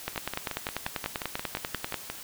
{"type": "two click trains", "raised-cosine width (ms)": 0.3, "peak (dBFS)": [-13, -16], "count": [20, 12], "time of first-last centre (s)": [[0.08, 1.943], [0.16, 2.1]], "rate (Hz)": [10.2, 5.67], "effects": ["white hiss -43 dBFS RMS until 2.23 s"]}